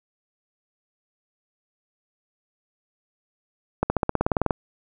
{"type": "accelerating click train", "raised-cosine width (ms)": 1, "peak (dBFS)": -6, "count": 13, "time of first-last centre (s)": [3.83, 4.508], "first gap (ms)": 70, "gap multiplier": 0.96, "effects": []}